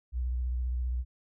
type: tone with vibrato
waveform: sine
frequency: 61.8 Hz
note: B1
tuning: 2 cents sharp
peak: -28 dBFS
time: 0.12-1.05 s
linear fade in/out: 50 ms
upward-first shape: sine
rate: 15 Hz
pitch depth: 54 cents each way
effects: none